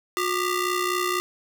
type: ring-modulated tone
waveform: sawtooth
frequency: 786 Hz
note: G5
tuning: 4 cents sharp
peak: -16 dBFS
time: 0.17-1.2 s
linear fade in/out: 0 ms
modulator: 425 Hz
effects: none